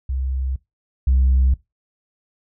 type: tone pair in turn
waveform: sine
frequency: 65.6 / 65.07 Hz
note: C2 / C2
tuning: +5 / -9 cents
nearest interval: unison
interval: 14 cents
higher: first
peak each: -20 / -11 dBFS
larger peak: second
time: 0.09-0.56 / 1.07-1.54 s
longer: neither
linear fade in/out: 5 ms
effects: noise-tail reverb RT60 0.2 s tail -21 dB re dry + tanh soft clip ceiling -10 dBFS